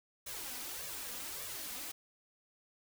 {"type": "noise with flanger", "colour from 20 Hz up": "white", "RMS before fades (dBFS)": -43, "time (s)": [0.26, 1.92], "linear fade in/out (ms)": 10, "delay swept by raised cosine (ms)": [1.7, 4.1], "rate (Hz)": 1.7, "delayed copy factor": 0.65, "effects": []}